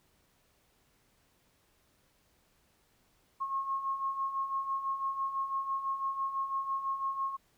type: beating tone pair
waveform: sine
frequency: 1079 / 1085 Hz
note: C#6 / C#6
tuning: -47 / -37 cents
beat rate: 6 Hz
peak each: -39 / -32 dBFS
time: 3.4-7.37 s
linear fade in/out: 20 ms
effects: pink hiss -70 dBFS RMS until 7.57 s